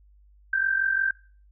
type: tone with amplitude modulation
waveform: sine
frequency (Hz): 1568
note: G6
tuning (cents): 0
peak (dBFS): -18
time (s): 0.53-1.11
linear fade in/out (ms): 5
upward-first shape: sine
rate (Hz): 45.7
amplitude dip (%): 70
effects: noise-tail reverb RT60 0.4 s tail -21 dB re dry + added 50 Hz sine -53 dBFS peak until 1.51 s